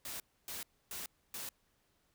white noise bursts, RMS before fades -43 dBFS, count 4, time 0.05-1.49 s, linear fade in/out 2 ms, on 150 ms, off 280 ms, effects pink hiss -75 dBFS RMS until 2.14 s

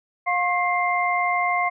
sine tone cluster, 710 / 1077 / 2096 Hz, F5 / C6 / C7, +28 / +50 / +2 cents, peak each -23 / -24 / -24 dBFS, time 0.26-1.7 s, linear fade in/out 20 ms, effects none

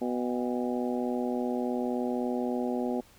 harmonic tone with a mistuned harmonic, 123.47 Hz, B2, in tune, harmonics 2 / 3 / 4 / 5 / 6 / 7, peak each -30 / -34 / -36 / -38 / -40 / -41 dBFS, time 0.01-3.01 s, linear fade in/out 10 ms, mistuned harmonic 7, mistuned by -88 cents, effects pink hiss -58 dBFS RMS until 3.18 s

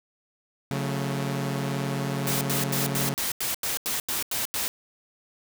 sawtooth chord, F# minor, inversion second, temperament equal with one note detuned, 138.59 / 181.09 / 220 Hz, C#3 / F#3 / A3, 0 / -37 / 0 cents, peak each -24 / -30 / -30 dBFS, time 0.71-3.14 s, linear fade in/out 0 ms
white noise bursts, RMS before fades -28 dBFS, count 11, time 2.27-4.68 s, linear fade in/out 0 ms, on 140 ms, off 87 ms
effects none

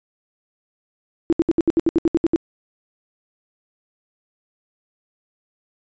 sine tone bursts, 331.2 Hz, E4, 8 cents sharp, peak -12 dBFS, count 12, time 1.3-2.36 s, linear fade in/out 0 ms, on 26 ms, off 68 ms, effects resampled to 16000 Hz

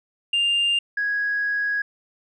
sine tone pair in turn, 2800 / 1658.7 Hz, F7 / G#6, +4 / -3 cents, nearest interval major sixth, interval 907 cents, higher first, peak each -16 / -20 dBFS, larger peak first, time 0.33-0.79 / 0.97-1.82 s, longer second, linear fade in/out 5 ms, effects tanh soft clip ceiling -16 dBFS

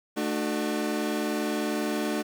30% pulse chord, D major, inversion second, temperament equal with one note detuned, 220 / 299.8 / 370 Hz, A3 / D4 / F#4, 0 / +36 / 0 cents, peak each -28 / -27 / -31 dBFS, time 0.16-2.23 s, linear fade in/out 20 ms, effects 10-bit

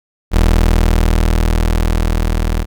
30% pulse tone with level ramp, 40.26 Hz, E1, 40 cents flat, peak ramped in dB -5 to -11 dBFS, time 0.31-2.66 s, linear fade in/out 50 ms, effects none

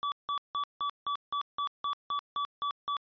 square tone bursts, 1148 Hz, D6, 40 cents flat, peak -30 dBFS, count 12, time 0.03-2.968 s, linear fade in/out 0 ms, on 89 ms, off 170 ms, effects resampled to 11025 Hz

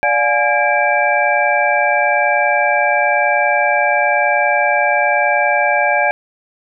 sine tone cluster, 586 / 716 / 837 / 1626 / 2336 Hz, D5 / F5 / G#5 / G#6 / D7, -4 / +43 / +13 / -37 / -10 cents, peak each -18 dBFS, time 0.03-6.11 s, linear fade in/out 0 ms, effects none

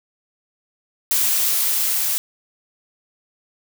blue noise with level ramp, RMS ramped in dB -18 to -21 dBFS, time 1.11-2.18 s, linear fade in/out 0 ms, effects none

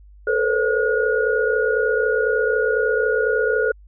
sine tone cluster, 438 / 468 / 502 / 550 / 1442 Hz, A4 / A#4 / B4 / C#5 / F#6, -8 / +7 / +28 / -14 / -45 cents, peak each -20 / -28 / -23 / -27 / -22 dBFS, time 0.27-3.72 s, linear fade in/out 5 ms, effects added 50 Hz sine -43 dBFS peak until 3.87 s

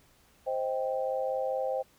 sine chord, C minor, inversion none, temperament just, 523.3 / 627.9 / 784.9 Hz, C5 / Eb5 / G5, 0 / +16 / +2 cents, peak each -30 / -35 / -35 dBFS, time 0.46-1.83 s, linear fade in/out 20 ms, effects pink hiss -63 dBFS RMS until 1.98 s

